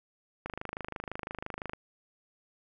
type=click train; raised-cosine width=0.5 ms; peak=-21 dBFS; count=34; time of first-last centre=0.46-1.734 s; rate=25.9 Hz; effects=none